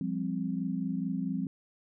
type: chord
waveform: sine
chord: F suspended second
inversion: none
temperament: equal with one note detuned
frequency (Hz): 174.61 / 199.19 / 261.6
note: F3 / G3 / C4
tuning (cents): 0 / +28 / 0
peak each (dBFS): -34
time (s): 0.01-1.47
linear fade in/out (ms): 2
effects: none